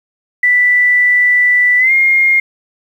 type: tone with pitch glide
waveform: sine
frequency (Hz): 1975.5 to 2130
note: B6 to C7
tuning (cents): 0 to +30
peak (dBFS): -7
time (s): 0.43-2.4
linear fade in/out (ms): 5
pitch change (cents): +130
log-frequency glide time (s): 1.78-1.92
effects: 7-bit